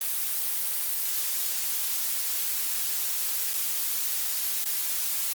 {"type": "noise with dropouts", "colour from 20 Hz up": "blue", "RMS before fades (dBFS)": -28, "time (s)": [0.01, 5.33], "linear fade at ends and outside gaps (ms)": 2, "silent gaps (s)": [[3.534, 3.539], [4.644, 4.657]], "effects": ["Opus 32 kbps"]}